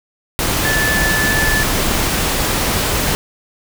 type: tone in noise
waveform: sine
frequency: 1743 Hz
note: A6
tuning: 17 cents flat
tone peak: -16 dBFS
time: 0.65-1.63 s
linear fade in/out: 0 ms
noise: pink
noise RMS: -17 dBFS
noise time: 0.39-3.15 s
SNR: -2 dB
effects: none